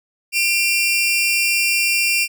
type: tone pair together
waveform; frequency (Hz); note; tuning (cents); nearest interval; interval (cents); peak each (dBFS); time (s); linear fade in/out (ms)
sawtooth; 2389 / 2734; D7 / F7; +29 / -37; major second; 234; -15; 0.32-2.28; 50
effects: none